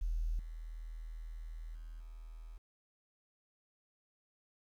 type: tone with level steps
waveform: sine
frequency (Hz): 40.39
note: E1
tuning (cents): -35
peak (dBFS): -32 / -42 / -44 / -46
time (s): 0.01-2.58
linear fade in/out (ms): 10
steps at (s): 0.39 / 1.75 / 2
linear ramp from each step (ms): 2
effects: 11-bit